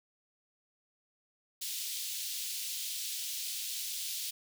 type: high-pass noise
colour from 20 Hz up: pink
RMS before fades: -38 dBFS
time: 1.61-4.31 s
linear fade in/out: 10 ms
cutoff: 3200 Hz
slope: 24 dB/octave
effects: none